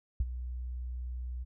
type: tone with ADSR envelope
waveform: sine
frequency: 61.74 Hz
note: B1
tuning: in tune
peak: -23 dBFS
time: 0.2-1.45 s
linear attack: 4 ms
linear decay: 37 ms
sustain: -12 dB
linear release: 25 ms
effects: none